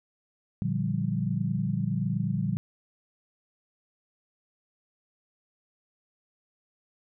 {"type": "chord", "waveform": "sine", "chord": "G minor seventh", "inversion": "first", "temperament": "equal", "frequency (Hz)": [116.54, 146.83, 174.61, 196], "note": ["Bb2", "D3", "F3", "G3"], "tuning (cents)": [0, 0, 0, 0], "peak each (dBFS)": -31, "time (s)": [0.62, 2.57], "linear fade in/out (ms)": 0, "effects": []}